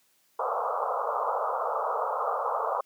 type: band-pass noise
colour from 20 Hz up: white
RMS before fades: -29 dBFS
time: 0.39-2.81 s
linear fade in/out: 5 ms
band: 450 to 1300 Hz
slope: 96 dB/octave
effects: white hiss -67 dBFS RMS until 2.85 s + high-pass 150 Hz 12 dB/octave